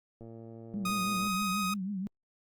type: click train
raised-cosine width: 2 ms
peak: -35 dBFS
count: 122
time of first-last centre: 0.21-1.271 s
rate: 114 Hz
type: tone with vibrato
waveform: sine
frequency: 195.4 Hz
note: G3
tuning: 5 cents flat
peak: -32 dBFS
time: 0.74-2.07 s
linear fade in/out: 0 ms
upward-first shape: triangle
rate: 6.2 Hz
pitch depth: 130 cents each way
type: tone with pitch glide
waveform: sawtooth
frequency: 1244.5 to 1253.9 Hz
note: D#6 to D#6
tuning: 0 to +13 cents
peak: -27 dBFS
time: 0.85-1.74 s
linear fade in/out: 5 ms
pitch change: +13 cents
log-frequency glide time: 1.17-1.24 s
effects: Opus 32 kbps